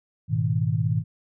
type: tone cluster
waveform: sine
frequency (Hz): 105.2 / 122.4 / 158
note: G#2 / B2 / D#3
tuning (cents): +23 / -15 / +27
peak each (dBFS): -25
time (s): 0.28-1.04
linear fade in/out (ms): 50
effects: none